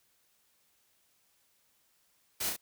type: noise with echo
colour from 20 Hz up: white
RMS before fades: -34 dBFS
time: 2.4-2.5 s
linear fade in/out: 10 ms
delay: 33 ms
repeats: 2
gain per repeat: -3 dB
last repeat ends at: 2.566 s
effects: white hiss -71 dBFS RMS until 2.61 s